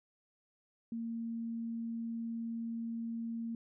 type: tone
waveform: sine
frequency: 229.8 Hz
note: A#3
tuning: 25 cents flat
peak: -36 dBFS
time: 0.92-3.55 s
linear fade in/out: 2 ms
effects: none